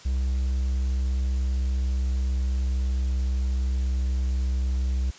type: tone with pitch glide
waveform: triangle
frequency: 64.8 to 64.28 Hz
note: C2 to C2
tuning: -16 to -30 cents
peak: -20 dBFS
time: 0.05-5.11 s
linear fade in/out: 10 ms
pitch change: -14 cents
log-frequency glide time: 0.37-4.13 s
effects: white hiss -47 dBFS RMS until 5.18 s + resampled to 16000 Hz